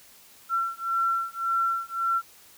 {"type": "beating tone pair", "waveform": "sine", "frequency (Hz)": [1354, 1355.8], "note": ["E6", "E6"], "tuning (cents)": [46, 48], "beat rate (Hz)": 1.8, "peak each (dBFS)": -27, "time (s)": [0.49, 2.22], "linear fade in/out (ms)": 50, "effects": ["white hiss -53 dBFS RMS until 2.57 s"]}